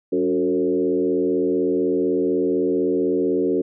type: tone with frequency modulation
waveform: sine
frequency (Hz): 367.8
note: F#4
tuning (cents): -10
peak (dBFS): -17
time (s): 0.12-3.62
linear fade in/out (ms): 10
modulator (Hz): 84.1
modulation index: 1.3
effects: none